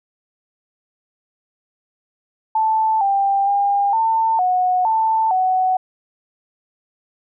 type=tone with pitch steps; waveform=sine; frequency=879 / 791 / 804 / 897 / 732 / 887 / 745 Hz; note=A5 / G5 / G5 / A5 / F#5 / A5 / F#5; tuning=-2 / +15 / +44 / +33 / -19 / +14 / +12 cents; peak=-14 dBFS; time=2.55-5.77 s; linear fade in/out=5 ms; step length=460 ms; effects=none